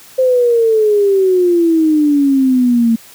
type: exponential sweep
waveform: sine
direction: down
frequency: 523.3 to 225.3 Hz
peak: -8 dBFS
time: 0.18-2.96 s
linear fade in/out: 10 ms
effects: white hiss -40 dBFS RMS until 3.14 s + high-pass 60 Hz 12 dB/octave